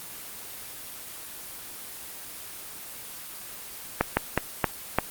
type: slowing click train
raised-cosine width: 0.5 ms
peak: -4 dBFS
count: 5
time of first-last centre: 4.01-4.986 s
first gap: 160 ms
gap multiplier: 1.29
effects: white hiss -40 dBFS RMS until 5.1 s + Opus 24 kbps